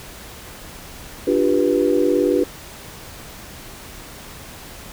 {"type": "chord", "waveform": "sine", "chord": "G dominant seventh", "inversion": "second", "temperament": "just", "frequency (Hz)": [294, 352.8, 392, 490], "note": ["D4", "F4", "G4", "B4"], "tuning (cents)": [2, 18, 0, -14], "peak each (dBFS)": -20, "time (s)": [1.27, 2.44], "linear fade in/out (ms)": 5, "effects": ["pink hiss -38 dBFS RMS until 4.92 s"]}